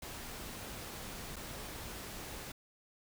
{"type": "noise with dropouts", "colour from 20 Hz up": "pink", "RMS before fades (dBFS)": -45, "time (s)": [0.02, 2.52], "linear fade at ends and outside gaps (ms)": 5, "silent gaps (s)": [1.36, 1.364], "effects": []}